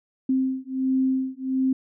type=beating tone pair; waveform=sine; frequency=261.6 / 263 Hz; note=C4 / C4; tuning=0 / +9 cents; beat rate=1.4 Hz; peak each=-24 dBFS; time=0.29-1.73 s; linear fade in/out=5 ms; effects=none